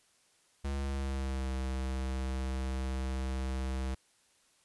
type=tone with pitch glide; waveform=square; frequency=69.3 to 65.41 Hz; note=C#2 to C2; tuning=0 to 0 cents; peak=-33 dBFS; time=0.64-3.95 s; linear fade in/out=10 ms; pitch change=-100 cents; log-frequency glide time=0.75-1.51 s; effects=white hiss -68 dBFS RMS until 4.64 s + resampled to 24000 Hz